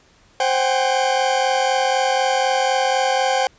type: tone cluster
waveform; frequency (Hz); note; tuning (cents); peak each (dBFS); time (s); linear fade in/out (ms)
40% pulse; 525 / 758 / 802; C5 / F#5 / G5; +6 / +42 / +39; -20; 0.4-3.47; 2
effects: pink hiss -54 dBFS RMS until 3.58 s + resampled to 16000 Hz